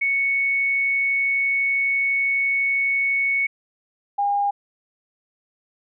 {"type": "tone pair in turn", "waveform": "sine", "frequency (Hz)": [2217, 809.6], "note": ["C#7", "G#5"], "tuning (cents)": [0, -44], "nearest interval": "octave + perfect fourth", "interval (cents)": 1744, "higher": "first", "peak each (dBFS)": -18, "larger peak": "neither", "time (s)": [[0.01, 3.47], [4.18, 4.51]], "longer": "first", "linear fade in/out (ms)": 10, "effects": []}